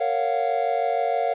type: chord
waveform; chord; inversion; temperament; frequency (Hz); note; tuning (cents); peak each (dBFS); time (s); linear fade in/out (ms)
triangle; Gb major seventh; first; just; 462.5 / 555 / 693.7 / 740; Bb4 / Db5 / F5 / Gb5; -14 / +2 / -12 / 0; -26 / -26 / -22 / -25; 0-1.34; 10
effects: resampled to 8000 Hz + 9-bit